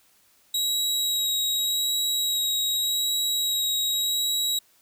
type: tone with vibrato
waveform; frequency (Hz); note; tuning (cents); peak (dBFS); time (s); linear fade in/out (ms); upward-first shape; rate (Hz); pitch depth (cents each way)
sawtooth; 3838; A#7; +50; -20; 0.54-4.59; 5; sine; 0.85; 12
effects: white hiss -61 dBFS RMS until 4.81 s